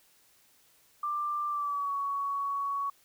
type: tone with pitch glide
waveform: sine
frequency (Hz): 1184 to 1120.1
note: D6 to C#6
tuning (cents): +14 to +18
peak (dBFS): -29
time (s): 1.03-2.9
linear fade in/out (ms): 5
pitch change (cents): -96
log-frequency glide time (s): 1.48-1.93
effects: white hiss -64 dBFS RMS until 3.04 s